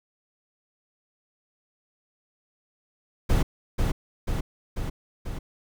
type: noise with echo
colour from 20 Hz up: brown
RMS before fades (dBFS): -20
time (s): 3.29-3.43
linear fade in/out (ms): 10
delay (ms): 490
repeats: 4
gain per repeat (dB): -3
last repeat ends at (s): 5.39
effects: none